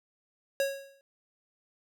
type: tone with exponential decay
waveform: square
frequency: 550 Hz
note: C#5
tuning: 14 cents flat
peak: -24 dBFS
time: 0.6-1.01 s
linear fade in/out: 1 ms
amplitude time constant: 87 ms
effects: none